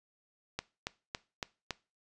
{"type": "click train", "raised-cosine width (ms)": 0.2, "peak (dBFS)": -17, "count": 5, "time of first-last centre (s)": [0.59, 1.707], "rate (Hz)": 3.58, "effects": ["noise-tail reverb RT60 0.3 s tail -20 dB re dry", "resampled to 22050 Hz"]}